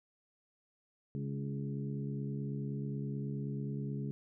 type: harmonic tone with a mistuned harmonic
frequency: 69.4 Hz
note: C#2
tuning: 3 cents sharp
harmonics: 2 / 3 / 4 / 5 / 6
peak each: -37 / -41 / -46 / -53 / -48 dBFS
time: 1.15-4.11 s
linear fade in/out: 0 ms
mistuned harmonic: 4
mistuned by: +40 cents
effects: none